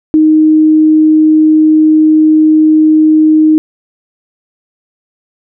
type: tone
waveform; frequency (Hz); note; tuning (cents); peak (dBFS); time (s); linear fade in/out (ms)
sine; 311.1; D#4; 0; -3; 0.14-3.58; 0
effects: none